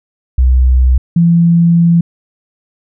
sine tone pair in turn, 63.5 / 169.52 Hz, B1 / E3, +49 / +49 cents, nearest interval octave + perfect fourth, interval 1700 cents, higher second, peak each -5 dBFS, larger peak neither, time 0.38-0.98 / 1.16-2.01 s, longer second, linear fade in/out 5 ms, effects none

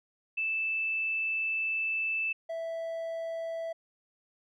sine / triangle tone pair in turn, 2637 / 659.2 Hz, E7 / E5, 0 / 0 cents, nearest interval 2 octaves, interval 2400 cents, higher first, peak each -28 / -31 dBFS, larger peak first, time 0.37-2.33 / 2.49-3.73 s, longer first, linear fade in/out 10 ms, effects none

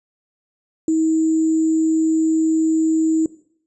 sine tone with sample-and-hold, 319.1 Hz, D#4, 44 cents sharp, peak -14 dBFS, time 0.88-3.26 s, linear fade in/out 2 ms, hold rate 7350 Hz, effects noise-tail reverb RT60 0.6 s tail -18 dB re dry + resampled to 24000 Hz

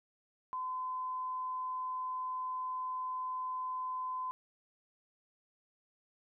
sine tone, 1021 Hz, C6, 43 cents flat, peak -35 dBFS, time 0.53-4.31 s, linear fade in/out 0 ms, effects none

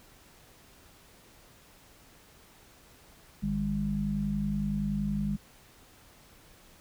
harmonic tone, 50.7 Hz, G#1, 41 cents flat, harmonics 1 / 3 / 4, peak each -36 / -34 / -29 dBFS, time 3.42-5.37 s, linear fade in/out 20 ms, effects pink hiss -57 dBFS RMS until 6.8 s

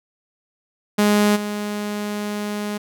sawtooth tone with level steps, 207.7 Hz, G#3, in tune, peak -10 / -20 dBFS, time 0.98-2.78 s, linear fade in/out 10 ms, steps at 1.35 s, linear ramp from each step 20 ms, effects none

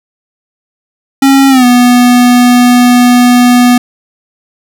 square tone with pitch glide, 272.3 to 245.4 Hz, C#4 to B3, -31 to -11 cents, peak -3 dBFS, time 1.22-3.78 s, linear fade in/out 5 ms, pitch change -180 cents, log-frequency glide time 1.49-1.65 s, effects none

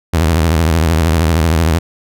sawtooth tone with vibrato, 81.1 Hz, E2, 28 cents flat, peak -6 dBFS, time 0.13-1.79 s, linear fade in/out 10 ms, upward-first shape sine, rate 13 Hz, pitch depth 130 cents each way, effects none

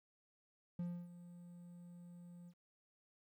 triangle tone with ADSR envelope, 174.61 Hz, F3, in tune, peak -36 dBFS, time 0.79-2.54 s, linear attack 4 ms, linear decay 280 ms, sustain -15 dB, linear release 63 ms, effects 13-bit

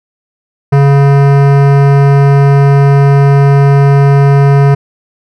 sine tone with hard clipping, 140 Hz, C#3, 18 cents sharp, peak -5 dBFS, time 0.72-4.75 s, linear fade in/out 10 ms, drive 18 dB, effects none

